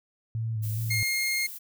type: tone with vibrato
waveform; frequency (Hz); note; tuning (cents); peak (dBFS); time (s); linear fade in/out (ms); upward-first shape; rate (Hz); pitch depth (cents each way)
sine; 110.6; A2; +9; -27; 0.35-1.03; 0; square; 2.4; 36
type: noise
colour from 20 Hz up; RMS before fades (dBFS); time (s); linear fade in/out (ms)
violet; -40; 0.62-1.59; 20
type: tone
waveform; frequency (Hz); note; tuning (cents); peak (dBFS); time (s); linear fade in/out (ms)
sawtooth; 2135; C7; +34; -22; 0.9-1.47; 10
effects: none